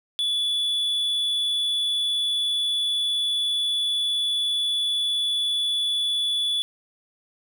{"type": "tone", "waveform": "triangle", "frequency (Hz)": 3439, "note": "A7", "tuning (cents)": -40, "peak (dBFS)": -20, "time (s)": [0.19, 6.62], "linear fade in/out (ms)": 0, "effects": []}